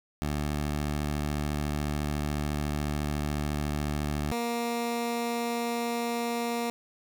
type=tone pair in turn; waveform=15% pulse; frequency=74 / 235.6 Hz; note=D2 / A#3; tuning=+14 / +19 cents; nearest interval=octave + minor sixth; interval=2005 cents; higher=second; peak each=-22 dBFS; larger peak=neither; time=0.22-4.32 / 4.32-6.7 s; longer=first; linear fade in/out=0 ms; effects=none